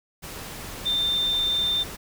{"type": "tone in noise", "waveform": "sine", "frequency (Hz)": 3589, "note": "A7", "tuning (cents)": 34, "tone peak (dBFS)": -21, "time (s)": [0.85, 1.84], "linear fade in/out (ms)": 20, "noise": "pink", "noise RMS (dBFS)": -37, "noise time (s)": [0.22, 1.97], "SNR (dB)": 13, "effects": []}